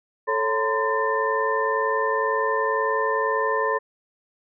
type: tone cluster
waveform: sine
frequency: 440.3 / 551 / 924 / 1026 / 1788 Hz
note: A4 / C#5 / A#5 / C6 / A6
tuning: +1 / -11 / -16 / -34 / +27 cents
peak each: -25 / -28 / -32 / -24 / -28 dBFS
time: 0.27-3.79 s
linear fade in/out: 20 ms
effects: none